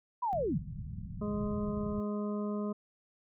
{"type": "linear sweep", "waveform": "sine", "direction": "down", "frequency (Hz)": [1018, 102.9], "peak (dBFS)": -29, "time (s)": [0.22, 0.59], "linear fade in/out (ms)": 10}
{"type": "low-pass noise", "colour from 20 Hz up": "white", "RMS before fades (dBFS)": -41, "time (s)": [0.33, 2], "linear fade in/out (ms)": 0, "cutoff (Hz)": 190, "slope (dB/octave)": 48}
{"type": "harmonic tone", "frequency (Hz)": 207.7, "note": "G#3", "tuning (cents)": 0, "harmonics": [1, 2, 3, 5, 6], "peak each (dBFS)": [-33, -39, -43, -47, -49], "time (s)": [1.21, 2.73], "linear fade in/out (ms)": 10}
{"effects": []}